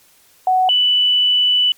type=tone pair in turn; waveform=sine; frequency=744 / 2976 Hz; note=F#5 / F#7; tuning=+9 / +9 cents; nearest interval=2 octaves; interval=2400 cents; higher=second; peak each=-11 dBFS; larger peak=neither; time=0.47-0.69 / 0.69-1.72 s; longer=second; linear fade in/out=2 ms; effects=white hiss -52 dBFS RMS until 1.77 s + MP3 96 kbps